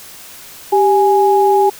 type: tone pair together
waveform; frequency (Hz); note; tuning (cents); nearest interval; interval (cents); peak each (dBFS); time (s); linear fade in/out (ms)
sine; 392 / 830.6; G4 / G#5; 0 / 0; octave + minor second; 1300; -11; 0.72-1.7; 10
effects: white hiss -36 dBFS RMS until 1.79 s